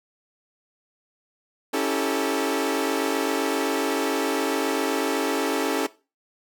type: chord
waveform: sawtooth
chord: A dominant seventh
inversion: first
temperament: equal with one note detuned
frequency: 277.2 / 324.5 / 392 / 440 Hz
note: C#4 / E4 / G4 / A4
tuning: 0 / -27 / 0 / 0 cents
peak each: -23 / -25 / -26 / -23 dBFS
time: 1.73-5.87 s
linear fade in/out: 10 ms
effects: noise-tail reverb RT60 0.3 s tail -18 dB re dry